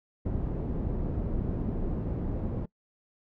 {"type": "low-pass noise", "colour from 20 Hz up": "pink", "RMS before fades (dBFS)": -31, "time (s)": [0.25, 2.66], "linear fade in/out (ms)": 10, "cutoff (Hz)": 360, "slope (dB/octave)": 12, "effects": ["noise-tail reverb RT60 0.1 s tail -22 dB re dry"]}